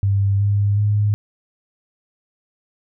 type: tone with pitch steps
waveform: sine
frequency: 99.2 / 101.58 / 104.01 Hz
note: G2 / G#2 / G#2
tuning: +21 / -38 / +3 cents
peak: -14 dBFS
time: 0.03-1.14 s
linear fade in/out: 0 ms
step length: 370 ms
effects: none